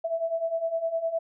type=beating tone pair; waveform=sine; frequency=653 / 662.8 Hz; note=E5 / E5; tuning=-17 / +9 cents; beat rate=9.8 Hz; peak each=-31 / -27 dBFS; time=0.04-1.19 s; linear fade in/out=10 ms; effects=none